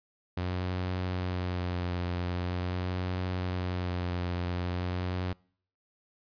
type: tone with vibrato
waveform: sawtooth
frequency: 90 Hz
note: F#2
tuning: 47 cents flat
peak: -26 dBFS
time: 0.37-5.33 s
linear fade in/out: 5 ms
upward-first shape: sine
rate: 0.44 Hz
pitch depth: 30 cents each way
effects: noise-tail reverb RT60 0.6 s tail -26 dB re dry + resampled to 11025 Hz